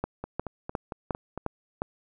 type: two click trains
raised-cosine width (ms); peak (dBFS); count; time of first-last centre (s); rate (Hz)
1; -14 / -20; 6 / 6; 0.04-1.819 / 0.24-1.376; 2.81 / 4.4
effects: none